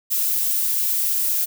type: noise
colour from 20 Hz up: violet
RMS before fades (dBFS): -21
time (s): 0.1-1.46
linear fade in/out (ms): 20
effects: none